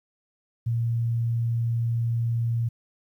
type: tone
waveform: sine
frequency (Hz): 116.54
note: A#2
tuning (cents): 0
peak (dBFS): -22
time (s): 0.66-2.69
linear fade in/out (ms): 10
effects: 10-bit